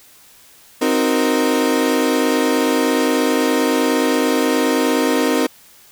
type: chord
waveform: 35% pulse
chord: C half-diminished seventh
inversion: none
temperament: equal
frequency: 261.6 / 311.1 / 370 / 466.2 Hz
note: C4 / Eb4 / Gb4 / Bb4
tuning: 0 / 0 / 0 / 0 cents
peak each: -17 / -18 / -23 / -18 dBFS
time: 0.81-5.47 s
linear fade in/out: 10 ms
effects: white hiss -47 dBFS RMS until 5.91 s